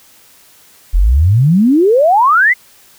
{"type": "exponential sweep", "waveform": "sine", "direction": "up", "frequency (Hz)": [39.29, 2109], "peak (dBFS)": -6, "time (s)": [0.93, 2.54], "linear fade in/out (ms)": 20, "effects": ["white hiss -45 dBFS RMS until 2.98 s"]}